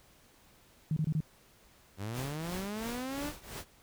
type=tone bursts; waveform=sine; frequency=155.56 Hz; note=D#3; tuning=in tune; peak=-27 dBFS; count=4; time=0.91-1.205 s; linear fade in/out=2 ms; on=55 ms; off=25 ms
type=linear sweep; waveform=sawtooth; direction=up; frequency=93.1 to 302.2 Hz; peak=-32 dBFS; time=1.97-3.33 s; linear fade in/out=50 ms
type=noise with tremolo; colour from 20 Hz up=pink; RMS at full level=-41 dBFS; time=2.12-3.65 s; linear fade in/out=50 ms; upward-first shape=triangle; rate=2.9 Hz; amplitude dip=90%
effects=pink hiss -62 dBFS RMS until 3.82 s

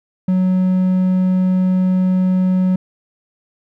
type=tone; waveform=triangle; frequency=185 Hz; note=F#3; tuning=in tune; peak=-10 dBFS; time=0.28-2.76 s; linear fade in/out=5 ms; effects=none

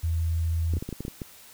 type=tone; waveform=sine; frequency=82.41 Hz; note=E2; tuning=in tune; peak=-23 dBFS; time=0.03-0.79 s; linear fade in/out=10 ms
type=clicks; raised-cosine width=3 ms; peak=-20 dBFS; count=9; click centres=0.737 / 0.769 / 0.825 / 0.89 / 0.927 / 1.006 / 1.051 / 1.081 / 1.218 s
effects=white hiss -50 dBFS RMS until 1.53 s

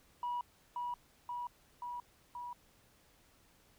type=tone with echo; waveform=sine; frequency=970 Hz; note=B5; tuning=31 cents flat; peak=-33 dBFS; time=0.23-0.41 s; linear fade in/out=2 ms; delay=530 ms; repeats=4; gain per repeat=-2 dB; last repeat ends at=2.53 s; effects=tanh soft clip ceiling -32 dBFS + pink hiss -67 dBFS RMS until 3.78 s

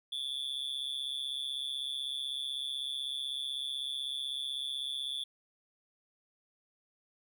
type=tone with amplitude modulation; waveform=triangle; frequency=3452 Hz; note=A7; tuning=34 cents flat; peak=-29 dBFS; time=0.12-5.24 s; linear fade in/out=5 ms; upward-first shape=sine; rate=136 Hz; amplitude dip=95%; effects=none

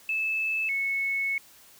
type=tone pair in turn; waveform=sine; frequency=2618 / 2201 Hz; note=E7 / C#7; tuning=-13 / -13 cents; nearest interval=minor third; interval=300 cents; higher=first; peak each=-25 dBFS; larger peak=neither; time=0.09-0.69 / 0.69-1.38 s; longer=second; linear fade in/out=2 ms; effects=white hiss -54 dBFS RMS until 1.79 s

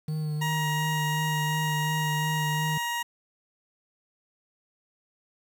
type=tone with vibrato; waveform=triangle; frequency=153.2 Hz; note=D#3; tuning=27 cents flat; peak=-25 dBFS; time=0.08-2.78 s; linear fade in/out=5 ms; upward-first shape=sine; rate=2.8 Hz; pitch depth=25 cents each way
type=tone; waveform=20% pulse; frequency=947 Hz; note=A#5; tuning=27 cents sharp; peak=-23 dBFS; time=0.41-3.03 s; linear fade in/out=10 ms
effects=8-bit

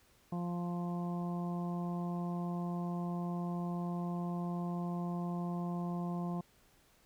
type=harmonic tone; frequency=174.61 Hz; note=F3; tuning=in tune; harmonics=1 / 2 / 3 / 4 / 5 / 6; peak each=-35 / -45 / -52 / -46 / -51 / -49 dBFS; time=0.32-6.41 s; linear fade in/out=5 ms; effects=pink hiss -67 dBFS RMS until 7.05 s

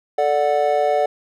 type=chord; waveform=triangle; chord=D major; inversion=second; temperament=equal with one note detuned; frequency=440 / 587.3 / 734.9 Hz; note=A4 / D5 / F#5; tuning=0 / 0 / -12 cents; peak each=-20 / -17 / -17 dBFS; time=0.18-1.06 s; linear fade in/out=5 ms; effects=none

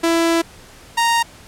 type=tone pair in turn; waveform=sawtooth; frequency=333 / 930.2 Hz; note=E4 / A#5; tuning=+18 / -4 cents; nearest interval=octave + tritone; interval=1778 cents; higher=second; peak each=-10 dBFS; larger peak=neither; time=0.03-0.42 / 0.97-1.23 s; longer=first; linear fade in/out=10 ms; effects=pink hiss -43 dBFS RMS until 1.47 s + low-pass 11000 Hz 12 dB/octave

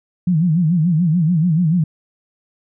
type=tone with vibrato; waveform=sine; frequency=166.8 Hz; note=E3; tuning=21 cents sharp; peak=-12 dBFS; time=0.27-1.84 s; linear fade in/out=5 ms; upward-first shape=sine; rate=6.9 Hz; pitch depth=160 cents each way; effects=none

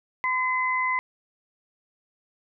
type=tone pair together; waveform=sine; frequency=1020 / 2040 Hz; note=C6 / C7; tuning=-44 / -44 cents; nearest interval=octave; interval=1200 cents; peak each=-25 dBFS; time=0.24-0.99 s; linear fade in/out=0 ms; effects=none

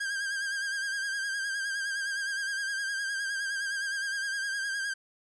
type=tone with vibrato; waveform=45% pulse; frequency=1604 Hz; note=G6; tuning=39 cents sharp; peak=-30 dBFS; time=0-4.94 s; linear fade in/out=10 ms; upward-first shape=sine; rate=9.7 Hz; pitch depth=48 cents each way; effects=resampled to 22050 Hz + 12-bit

